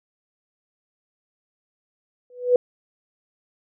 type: tone with exponential growth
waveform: sine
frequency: 493.9 Hz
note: B4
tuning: in tune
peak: -9 dBFS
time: 2.3-2.56 s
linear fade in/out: 2 ms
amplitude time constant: 55 ms
effects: none